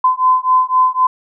sine beating tone pair, 1020 / 1023.9 Hz, C6 / C6, -44 / -38 cents, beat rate 3.9 Hz, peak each -13 dBFS, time 0.04-1.07 s, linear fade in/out 5 ms, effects none

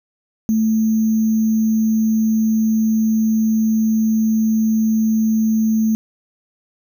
sine tone with sample-and-hold, 220 Hz, A3, in tune, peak -13 dBFS, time 0.49-5.95 s, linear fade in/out 0 ms, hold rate 6300 Hz, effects none

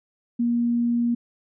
sine tone, 237.2 Hz, A#3, 30 cents sharp, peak -19 dBFS, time 0.39-1.15 s, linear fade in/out 10 ms, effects none

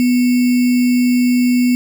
sine tone with sample-and-hold, 246.9 Hz, B3, in tune, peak -10 dBFS, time 0-1.75 s, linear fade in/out 0 ms, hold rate 2450 Hz, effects none

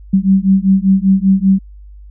sine beating tone pair, 190 / 195.1 Hz, F#3 / G3, +46 / -8 cents, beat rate 5.1 Hz, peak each -11 dBFS, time 0.13-1.59 s, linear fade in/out 10 ms, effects added 50 Hz sine -33 dBFS peak until 2.1 s

